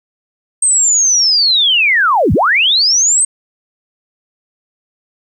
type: linear two-way sweep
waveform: sine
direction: down then up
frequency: 8460 to 61.74 to 8460 Hz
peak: -8 dBFS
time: 0.62-3.25 s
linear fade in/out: 5 ms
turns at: 2.33 s
effects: 8-bit